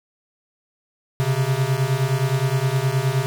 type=beating tone pair; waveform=square; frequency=128.3 / 137.9 Hz; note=C3 / C#3; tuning=-34 / -9 cents; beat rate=9.6 Hz; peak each=-22 dBFS; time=1.2-3.26 s; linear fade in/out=0 ms; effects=none